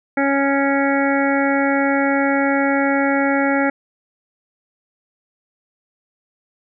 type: harmonic tone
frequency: 277.2 Hz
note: C#4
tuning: in tune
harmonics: 1 / 2 / 3 / 5 / 6 / 7 / 8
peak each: -18 / -21 / -23 / -25 / -26 / -26 / -27 dBFS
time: 0.17-3.7 s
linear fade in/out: 5 ms
effects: none